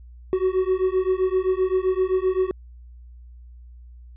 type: beating tone pair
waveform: triangle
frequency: 370 / 377.7 Hz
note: F#4 / F#4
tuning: 0 / +36 cents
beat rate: 7.7 Hz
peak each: -20 dBFS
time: 0.33-2.51 s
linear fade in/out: 0 ms
effects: added 60 Hz sine -41 dBFS peak until 4.16 s + resampled to 8000 Hz